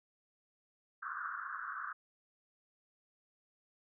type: band-pass noise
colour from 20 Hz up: white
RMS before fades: -42 dBFS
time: 1.02-1.93 s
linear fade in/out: 10 ms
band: 1100 to 1600 Hz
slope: 96 dB/octave
effects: none